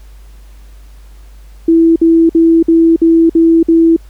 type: tone bursts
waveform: sine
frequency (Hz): 329.6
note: E4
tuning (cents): 0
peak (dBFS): -4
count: 7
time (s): 1.68-3.964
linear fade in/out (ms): 5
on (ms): 280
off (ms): 54
effects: added 50 Hz sine -33 dBFS peak until 4.09 s + pink hiss -49 dBFS RMS until 4.09 s